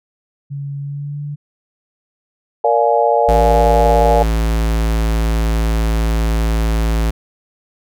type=tone with pitch glide; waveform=sine; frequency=140.9 to 145.7 Hz; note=C#3 to D3; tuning=+29 to -13 cents; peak=-22 dBFS; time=0.5-1.36 s; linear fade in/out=20 ms; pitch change=+58 cents; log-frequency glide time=0.79-1.21 s
type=chord; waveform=sine; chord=Bb dominant seventh; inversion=none; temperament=just; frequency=466.2 / 582.7 / 699.2 / 839.1 Hz; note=Bb4 / D5 / F5 / Ab5; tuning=0 / -14 / +2 / +18 cents; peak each=-16 dBFS; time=2.64-4.23 s; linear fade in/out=5 ms
type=tone; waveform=square; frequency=55.3 Hz; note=A1; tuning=9 cents sharp; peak=-14 dBFS; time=3.28-7.11 s; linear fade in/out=10 ms
effects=none